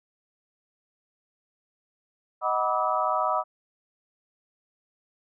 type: tone cluster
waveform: sine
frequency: 625 / 746 / 978 / 1170 / 1285 Hz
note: D#5 / F#5 / B5 / D6 / E6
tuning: +8 / +14 / -17 / -7 / -45 cents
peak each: -29 dBFS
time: 2.41-3.44 s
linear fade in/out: 50 ms
effects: none